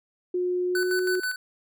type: tone with pitch glide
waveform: sine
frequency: 360 to 366.7 Hz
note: F#4 to F#4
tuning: -47 to -15 cents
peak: -23 dBFS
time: 0.34-1.2 s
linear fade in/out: 5 ms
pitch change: +32 cents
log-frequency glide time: 0.67-0.96 s
type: tone with tremolo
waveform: square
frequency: 1500 Hz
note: F#6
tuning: 23 cents sharp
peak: -26 dBFS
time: 0.75-1.36 s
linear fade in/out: 2 ms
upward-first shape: square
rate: 6.2 Hz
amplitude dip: 60%
effects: none